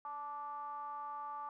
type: ring-modulated tone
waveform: triangle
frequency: 150 Hz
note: D3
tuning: 37 cents sharp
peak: -36 dBFS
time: 0.05-1.49 s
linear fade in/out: 2 ms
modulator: 1020 Hz
effects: none